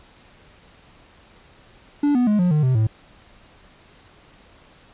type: tone with pitch steps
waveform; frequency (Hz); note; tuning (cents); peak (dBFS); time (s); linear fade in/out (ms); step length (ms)
triangle; 290 / 246.7 / 209.9 / 178.52 / 151.86 / 129.18 / 109.89; D4 / B3 / G#3 / F3 / D#3 / C3 / A2; -22 / -2 / +19 / +38 / -42 / -22 / -2; -13; 2.03-2.87; 5; 120
effects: pink hiss -51 dBFS RMS until 4.93 s + resampled to 8000 Hz